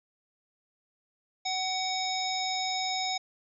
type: harmonic tone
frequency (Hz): 751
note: F#5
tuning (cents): +26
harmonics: 1 / 3 / 5 / 7 / 9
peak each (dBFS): -32 / -37 / -34 / -35 / -41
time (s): 1.45-3.18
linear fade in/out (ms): 10
effects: none